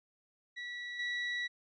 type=tone with level steps; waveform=35% pulse; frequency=1944 Hz; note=B6; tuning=28 cents flat; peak=-38 / -32 dBFS; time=0.56-1.48 s; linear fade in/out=20 ms; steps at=0.99 s; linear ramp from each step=5 ms; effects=resampled to 16000 Hz